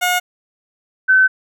15% pulse / sine tone pair in turn, 720 / 1525.6 Hz, F#5 / G6, -47 / -47 cents, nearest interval octave + minor second, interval 1300 cents, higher second, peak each -8 dBFS, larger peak neither, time 0.01-0.2 / 1.08-1.28 s, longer second, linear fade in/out 20 ms, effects none

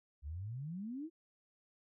sine exponential sweep, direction up, 66.9 to 340.7 Hz, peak -40 dBFS, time 0.22-1.1 s, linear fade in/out 50 ms, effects none

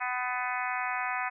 harmonic tone with a mistuned harmonic, 250.1 Hz, B3, 22 cents sharp, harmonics 3 / 4 / 5 / 6 / 7 / 8 / 9 / 10, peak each -35 / -36 / -37 / -38 / -38 / -39 / -40 / -40 dBFS, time 0-1.3 s, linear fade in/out 20 ms, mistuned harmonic 9, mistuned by -29 cents, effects none

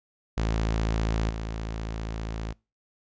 sawtooth tone with level steps, 55 Hz, A1, in tune, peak -20 / -27 dBFS, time 0.37-2.53 s, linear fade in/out 10 ms, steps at 1.3 s, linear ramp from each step 2 ms, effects noise-tail reverb RT60 0.3 s tail -26 dB re dry + resampled to 16000 Hz

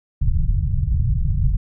pink low-pass noise, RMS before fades -18 dBFS, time 0.21-1.57 s, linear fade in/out 10 ms, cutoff 150 Hz, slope 48 dB/octave, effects none

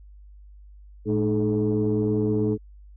sine tone cluster, 111.8 / 213.7 / 309.6 / 427.8 Hz, A2 / G#3 / D#4 / A4, +28 / +50 / -9 / -49 cents, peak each -25 / -25 / -25 / -24 dBFS, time 1.05-2.58 s, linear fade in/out 50 ms, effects tanh soft clip ceiling -14 dBFS + added 50 Hz sine -44 dBFS peak until 2.96 s

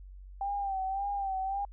sine tone with vibrato, 784 Hz, G5, in tune, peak -30 dBFS, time 0.41-1.65 s, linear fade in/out 2 ms, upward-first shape sine, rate 1.8 Hz, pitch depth 57 cents each way, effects added 47 Hz sine -45 dBFS peak until 1.72 s

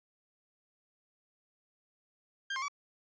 30% pulse tone with pitch steps, 1594 / 1060 / 1140 Hz, G6 / C6 / C#6, +28 / +22 / +48 cents, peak -31 dBFS, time 2.5-2.683 s, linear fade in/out 5 ms, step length 61 ms, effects resampled to 16000 Hz

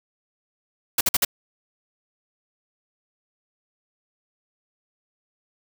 white noise bursts, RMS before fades -19 dBFS, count 4, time 0.98-1.249 s, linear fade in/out 5 ms, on 29 ms, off 51 ms, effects none

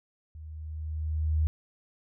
sine tone with level ramp, 77.8 Hz, D#2, in tune, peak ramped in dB -41 to -21 dBFS, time 0.35-1.47 s, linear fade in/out 0 ms, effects none

